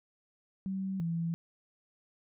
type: tone pair in turn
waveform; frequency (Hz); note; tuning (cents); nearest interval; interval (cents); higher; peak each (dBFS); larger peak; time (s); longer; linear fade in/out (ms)
sine; 191.6 / 167.04; G3 / E3; -39 / +23; major second; 238; first; -32 / -30; second; 0.66-1 / 1-1.34; neither; 0
effects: none